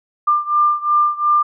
sine beating tone pair, 1193 / 1195.8 Hz, D6 / D6, +27 / +31 cents, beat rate 2.8 Hz, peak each -15 / -17 dBFS, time 0.27-1.43 s, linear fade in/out 10 ms, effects none

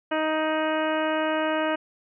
harmonic tone with a mistuned harmonic, 312.6 Hz, D#4, 8 cents sharp, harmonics 1 / 2 / 3 / 4 / 5 / 6 / 7 / 8 / 9, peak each -28 / -26 / -31 / -33 / -32 / -37 / -42 / -39 / -38 dBFS, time 0.11-1.76 s, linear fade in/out 10 ms, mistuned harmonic 9, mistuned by +56 cents, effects none

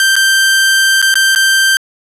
sawtooth tone with dropouts, 1568 Hz, G6, in tune, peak -4 dBFS, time 0-1.77 s, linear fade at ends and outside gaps 1 ms, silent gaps 0.156-0.164 / 1.017-1.025 / 1.141-1.155 / 1.35-1.359 s, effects resampled to 32000 Hz + 7-bit

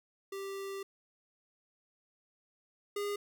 square tone pair in turn, 392 / 408.4 Hz, G4 / G#4, 0 / -29 cents, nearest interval minor second, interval 71 cents, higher second, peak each -39 / -34 dBFS, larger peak second, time 0.32-0.83 / 2.96-3.16 s, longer first, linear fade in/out 5 ms, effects none

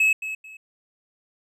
triangle tone with echo, 2582 Hz, E7, 37 cents flat, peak -14 dBFS, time 0-0.13 s, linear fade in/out 5 ms, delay 220 ms, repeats 2, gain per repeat -12 dB, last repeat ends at 0.57 s, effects none

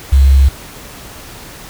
sine tone with quantisation, 67.7 Hz, C#2, 40 cents flat, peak -4 dBFS, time 0.12-0.49 s, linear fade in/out 10 ms, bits 5, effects pink hiss -33 dBFS RMS until 1.69 s

